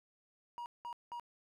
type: tone bursts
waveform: triangle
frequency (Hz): 954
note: A#5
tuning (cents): +40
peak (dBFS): -39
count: 3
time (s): 0.58-1.197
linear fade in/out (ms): 0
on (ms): 79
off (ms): 190
effects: none